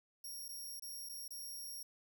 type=tone with dropouts; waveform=10% pulse; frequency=5588 Hz; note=F8; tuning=in tune; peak=-39 dBFS; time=0.24-1.83 s; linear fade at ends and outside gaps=5 ms; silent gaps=0.483-0.489 / 0.797-0.822 / 1.09-1.094 / 1.28-1.306 s; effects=none